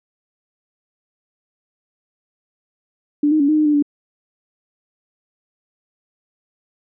sine tone with pitch steps, 293.6 / 309.7 / 282.8 / 307.3 / 305.6 / 297.2 / 290 Hz, D4 / D#4 / C#4 / D#4 / D#4 / D4 / D4, 0 / -8 / +35 / -21 / -31 / +21 / -22 cents, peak -12 dBFS, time 3.23-3.825 s, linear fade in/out 5 ms, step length 85 ms, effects none

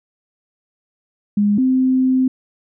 sine tone pair in turn, 205.6 / 259 Hz, G#3 / C4, -17 / -17 cents, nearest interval major third, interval 400 cents, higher second, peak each -12 dBFS, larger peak neither, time 1.37-1.58 / 1.58-2.28 s, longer second, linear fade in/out 5 ms, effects none

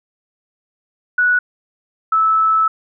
sine tone pair in turn, 1471 / 1307.6 Hz, F#6 / E6, -11 / -14 cents, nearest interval major second, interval 203 cents, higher first, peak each -11 dBFS, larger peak neither, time 1.18-1.39 / 2.12-2.68 s, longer second, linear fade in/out 5 ms, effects none

